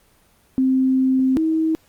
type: tone pair in turn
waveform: sine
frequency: 261.6 / 319.4 Hz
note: C4 / D#4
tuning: 0 / +45 cents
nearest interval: minor third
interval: 345 cents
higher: second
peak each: -14 / -16 dBFS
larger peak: first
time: 0.58-1.37 / 1.37-1.75 s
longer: first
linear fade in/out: 0 ms
effects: pink hiss -57 dBFS RMS until 1.88 s + Opus 24 kbps